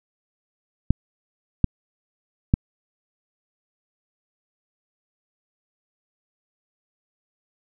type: clicks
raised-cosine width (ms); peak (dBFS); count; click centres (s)
5; -3; 3; 0.906 / 1.643 / 2.539
effects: none